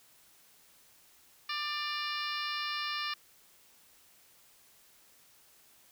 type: harmonic tone with a mistuned harmonic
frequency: 594 Hz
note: D5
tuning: 20 cents sharp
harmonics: 2 / 3 / 4 / 5 / 6 / 7 / 8 / 9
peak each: -38 / -40 / -41 / -42 / -43 / -43 / -44 / -45 dBFS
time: 1.49-3.14 s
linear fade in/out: 5 ms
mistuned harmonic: 5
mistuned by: -55 cents
effects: white hiss -62 dBFS RMS until 5.91 s